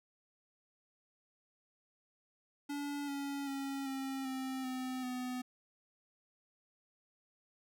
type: tone with pitch steps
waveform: square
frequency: 286.8 / 280.6 / 274.5 / 268.5 / 262.7 / 257 / 251.4 Hz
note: D4 / C#4 / C#4 / C4 / C4 / C4 / B3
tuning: -41 / +21 / -17 / +45 / +7 / -31 / +31 cents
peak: -38 dBFS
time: 2.69-5.42 s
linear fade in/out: 10 ms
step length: 390 ms
effects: none